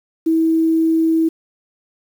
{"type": "tone with quantisation", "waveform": "sine", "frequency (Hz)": 324.1, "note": "E4", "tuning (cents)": -29, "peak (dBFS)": -12, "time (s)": [0.26, 1.29], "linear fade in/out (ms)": 10, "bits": 7, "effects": []}